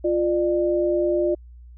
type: tone pair together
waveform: sine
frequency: 349.3 / 599 Hz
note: F4 / D5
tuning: 0 / +34 cents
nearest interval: major sixth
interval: 934 cents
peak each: -20 / -22 dBFS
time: 0.04-1.35 s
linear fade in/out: 10 ms
effects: added 60 Hz sine -41 dBFS peak until 1.77 s